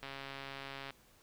click train, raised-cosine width 0.3 ms, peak -28 dBFS, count 121, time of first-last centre 0.03-0.906 s, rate 137 Hz, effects pink hiss -65 dBFS RMS until 1.22 s

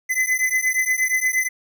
square beating tone pair, 2022 / 2030.5 Hz, B6 / B6, +40 / +48 cents, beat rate 8.5 Hz, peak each -22 dBFS, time 0.09-1.49 s, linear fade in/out 20 ms, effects none

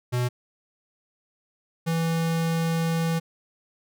square tone pair in turn, 123.47 / 164.81 Hz, B2 / E3, 0 / 0 cents, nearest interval perfect fourth, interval 500 cents, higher second, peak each -23 dBFS, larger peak neither, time 0.12-0.29 / 1.86-3.2 s, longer second, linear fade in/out 20 ms, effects none

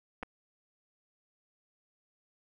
clicks, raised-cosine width 0.5 ms, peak -24 dBFS, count 2, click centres 0.228 / 0.232 s, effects none

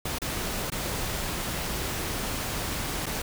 pink noise with dropouts, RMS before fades -31 dBFS, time 0.05-3.22 s, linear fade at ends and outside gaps 5 ms, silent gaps 0.186-0.217 / 0.702-0.719 / 3.059-3.064 s, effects none

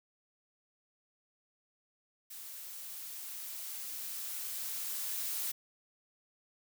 blue noise with level ramp, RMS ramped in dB -47 to -36 dBFS, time 2.3-5.52 s, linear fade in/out 10 ms, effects none

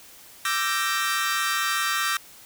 sawtooth chord, E half-diminished seventh, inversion third, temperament equal with one note detuned, 1174.7 / 1331.5 / 1568 / 1864.7 Hz, D6 / E6 / G6 / Bb6, 0 / +17 / 0 / 0 cents, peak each -25 dBFS, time 0.45-2.17 s, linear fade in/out 2 ms, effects white hiss -48 dBFS RMS until 2.45 s

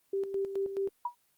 sine tone with tremolo, 392 Hz, G4, in tune, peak -28 dBFS, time 0.13-0.89 s, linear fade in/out 5 ms, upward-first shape square, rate 4.7 Hz, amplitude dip 60%
sine tone with exponential decay, 965 Hz, B5, 40 cents flat, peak -26 dBFS, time 1.05-1.15 s, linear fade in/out 5 ms, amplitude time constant 20 ms
effects white hiss -71 dBFS RMS until 1.37 s + Opus 24 kbps

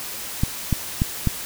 clicks, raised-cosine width 5 ms, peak -6 dBFS, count 4, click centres 0.435 / 0.727 / 1.019 / 1.273 s, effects white hiss -32 dBFS RMS until 1.45 s

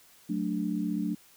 sine chord, D major, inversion first, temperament equal, 185 / 220 / 293.7 Hz, F#3 / A3 / D4, 0 / 0 / 0 cents, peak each -32 dBFS, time 0.29-1.15 s, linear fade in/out 10 ms, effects white hiss -58 dBFS RMS until 1.36 s

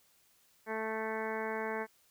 harmonic tone, 220 Hz, A3, in tune, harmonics 1 / 2 / 3 / 4 / 5 / 6 / 7 / 8 / 9 / 10, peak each -43 / -38 / -43 / -41 / -45 / -53 / -44 / -45 / -47 / -48 dBFS, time 0.66-1.87 s, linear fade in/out 50 ms, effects white hiss -68 dBFS RMS until 2.1 s

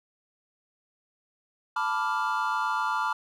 triangle chord, B half-diminished seventh, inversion third, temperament equal, 880 / 987.8 / 1174.7 / 1396.9 Hz, A5 / B5 / D6 / F6, 0 / 0 / 0 / 0 cents, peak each -29 dBFS, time 1.76-3.13 s, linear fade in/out 5 ms, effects none

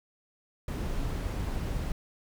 brown noise, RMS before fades -32 dBFS, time 0.68-1.92 s, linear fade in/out 2 ms, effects none

